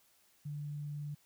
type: tone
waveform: sine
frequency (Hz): 146.83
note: D3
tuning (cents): 0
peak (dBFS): -38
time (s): 0.45-1.15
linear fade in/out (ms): 10
effects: white hiss -69 dBFS RMS until 1.25 s